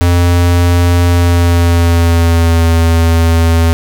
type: tone with pitch glide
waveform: square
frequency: 87.31 to 82.89 Hz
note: F2 to E2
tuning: 0 to +10 cents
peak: -7 dBFS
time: 0.01-3.73 s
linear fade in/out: 0 ms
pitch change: -90 cents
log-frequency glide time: 1.07-2.69 s
effects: none